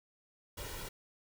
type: noise with comb filter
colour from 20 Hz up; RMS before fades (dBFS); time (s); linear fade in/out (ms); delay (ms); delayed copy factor
pink; -43; 0.57-0.89; 10; 2.1; +0.65
effects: none